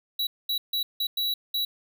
square tone bursts at uneven times, 3916 Hz, B7, 15 cents flat, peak -25 dBFS, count 6, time 0.19-0.27 / 0.49-0.58 / 0.73-0.83 / 1-1.07 / 1.17-1.34 / 1.54-1.65 s, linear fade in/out 5 ms, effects none

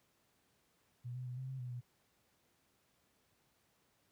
sine tone with pitch steps, 122.1 / 126.7 / 124.2 / 130.7 / 132.4 / 124.3 / 122.5 Hz, B2 / B2 / B2 / C3 / C3 / B2 / B2, -19 / +45 / +10 / -1 / +21 / +12 / -14 cents, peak -40 dBFS, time 1.04-1.81 s, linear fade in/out 20 ms, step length 110 ms, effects pink hiss -75 dBFS RMS until 4.11 s + high-pass 80 Hz 12 dB/octave

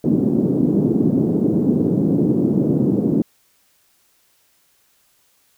white band-pass noise, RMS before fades -17 dBFS, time 0.04-3.22 s, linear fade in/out 2 ms, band 150 to 320 Hz, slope 24 dB/octave, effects white hiss -60 dBFS RMS until 5.57 s

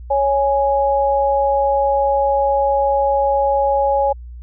sine tone pair together, 555.3 / 830.6 Hz, C#5 / G#5, +3 / 0 cents, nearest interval perfect fifth, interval 697 cents, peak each -16 dBFS, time 0.1-4.13 s, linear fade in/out 10 ms, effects added 60 Hz sine -31 dBFS peak until 4.42 s

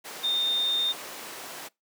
sine tone in noise, 3642 Hz, A#7, 41 cents flat, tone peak -23 dBFS, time 0.23-0.93 s, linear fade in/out 20 ms, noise pink, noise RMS -38 dBFS, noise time 0.04-1.69 s, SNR +12 dB, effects noise-tail reverb RT60 0.2 s tail -24 dB re dry + high-pass 400 Hz 12 dB/octave

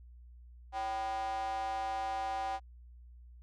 square tone with high-pass filter, 110.7 Hz, A2, 11 cents sharp, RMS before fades -36 dBFS, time 0.72-2.6 s, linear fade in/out 50 ms, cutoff 780 Hz, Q 6.5, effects added 60 Hz sine -51 dBFS peak until 3.42 s + low-pass 6000 Hz 12 dB/octave

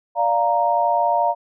sine chord, Bb major, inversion first, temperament equal, 587.3 / 698.5 / 932.3 Hz, D5 / F5 / Bb5, 0 / 0 / 0 cents, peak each -23 / -19 / -19 dBFS, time 0.15-1.35 s, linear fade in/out 50 ms, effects none

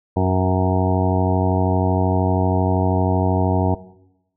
harmonic tone with a mistuned harmonic, 92.8 Hz, F#2, 6 cents sharp, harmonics 1 / 2 / 3 / 4 / 5 / 7 / 8 / 9 / 10, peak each -19 / -22 / -24 / -25 / -26 / -27 / -28 / -29 / -29 dBFS, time 0.16-3.75 s, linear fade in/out 10 ms, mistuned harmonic 5, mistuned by +18 cents, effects noise-tail reverb RT60 0.9 s tail -18 dB re dry

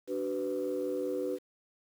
sine tone cluster, 292.9 / 378.1 / 497.7 Hz, D4 / F#4 / B4, -5 / +38 / +13 cents, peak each -36 / -34 / -33 dBFS, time 0.07-1.39 s, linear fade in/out 50 ms, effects tanh soft clip ceiling -24 dBFS + 9-bit

